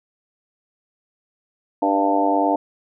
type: harmonic tone with a mistuned harmonic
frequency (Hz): 98.8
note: G2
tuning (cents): +14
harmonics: 3 / 4 / 5 / 6 / 7 / 8 / 9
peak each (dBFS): -21 / -30 / -26 / -26 / -21 / -27 / -22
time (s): 1.82-2.56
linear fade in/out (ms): 5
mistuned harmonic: 6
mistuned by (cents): +26
effects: none